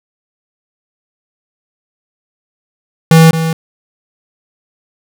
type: tone with echo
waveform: square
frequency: 162.3 Hz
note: E3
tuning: 27 cents flat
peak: -3 dBFS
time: 3.11-3.31 s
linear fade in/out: 2 ms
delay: 220 ms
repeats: 1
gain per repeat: -10 dB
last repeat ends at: 3.53 s
effects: none